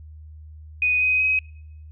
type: tone with pitch steps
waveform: sine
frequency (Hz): 2489 / 2511 / 2533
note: D#7 / D#7 / D#7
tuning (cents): 0 / +15 / +30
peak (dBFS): -17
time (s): 0.82-1.39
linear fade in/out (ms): 2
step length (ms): 190
effects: noise-tail reverb RT60 0.8 s tail -26 dB re dry + added 77 Hz sine -39 dBFS peak until 1.91 s